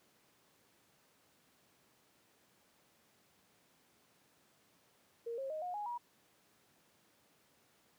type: tone with pitch steps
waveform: sine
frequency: 466.2 / 538.6 / 622.3 / 719 / 830.7 / 959.7 Hz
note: A#4 / C#5 / D#5 / F#5 / G#5 / B5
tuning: 0 / -50 / 0 / -50 / 0 / -50 cents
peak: -38 dBFS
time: 5.26-5.98 s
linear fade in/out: 10 ms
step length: 120 ms
effects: pink hiss -70 dBFS RMS until 7.98 s + high-pass 150 Hz 12 dB/octave